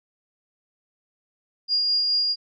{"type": "tone with tremolo", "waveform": "sine", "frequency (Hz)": 4834, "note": "D8", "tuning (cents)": 49, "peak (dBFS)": -18, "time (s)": [1.68, 2.36], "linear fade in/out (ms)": 50, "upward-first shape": "sine", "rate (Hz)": 4.7, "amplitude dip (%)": 25, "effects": []}